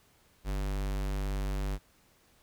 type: tone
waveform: square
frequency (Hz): 49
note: G1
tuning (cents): 0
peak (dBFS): -31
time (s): 0.44-1.79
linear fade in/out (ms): 50
effects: pink hiss -65 dBFS RMS until 2.42 s